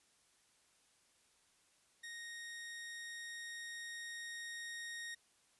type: tone with level ramp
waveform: sawtooth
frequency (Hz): 1864.7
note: A#6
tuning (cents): 0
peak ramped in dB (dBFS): -43 to -40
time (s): 2.03-5.15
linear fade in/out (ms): 10
effects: white hiss -72 dBFS RMS until 5.59 s + resampled to 24000 Hz